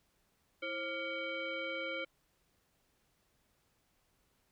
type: tone with frequency modulation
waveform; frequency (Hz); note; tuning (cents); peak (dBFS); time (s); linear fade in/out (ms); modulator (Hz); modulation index
sine; 1396.9; F6; 0; -36; 0.62-2.05; 10; 863; 1.7
effects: pink hiss -75 dBFS RMS until 4.51 s